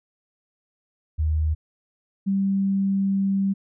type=tone pair in turn; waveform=sine; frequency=77.78 / 195.43 Hz; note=D#2 / G3; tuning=0 / -5 cents; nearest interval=octave + major third; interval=1595 cents; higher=second; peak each=-19 dBFS; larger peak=neither; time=1.18-1.55 / 2.26-3.54 s; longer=second; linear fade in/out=20 ms; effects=none